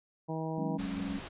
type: harmonic tone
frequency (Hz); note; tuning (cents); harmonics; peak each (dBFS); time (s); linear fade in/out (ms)
160; D#3; +49; 1 / 2 / 3 / 4 / 5 / 6; -36 / -39 / -41 / -42 / -43 / -44; 0.28-0.78; 20
type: chord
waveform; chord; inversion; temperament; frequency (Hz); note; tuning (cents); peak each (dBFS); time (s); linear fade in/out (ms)
sine; F# suspended second; none; equal; 185 / 207.7 / 277.2; F#3 / G#3 / C#4; 0 / 0 / 0; -38 / -39 / -37; 0.58-1.19; 2
type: noise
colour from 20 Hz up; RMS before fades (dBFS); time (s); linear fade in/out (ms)
pink; -43; 0.78-1.29; 20
effects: resampled to 8000 Hz